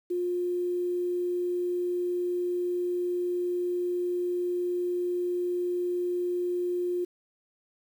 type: tone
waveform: sine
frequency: 355.4 Hz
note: F4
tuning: 30 cents sharp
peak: -26 dBFS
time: 0.1-7.05 s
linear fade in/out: 10 ms
effects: 9-bit